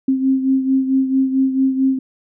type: beating tone pair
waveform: sine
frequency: 264.7 / 269.2 Hz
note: C4 / C4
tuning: +20 / +49 cents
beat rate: 4.5 Hz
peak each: -14 / -21 dBFS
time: 0.08-1.99 s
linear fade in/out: 5 ms
effects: none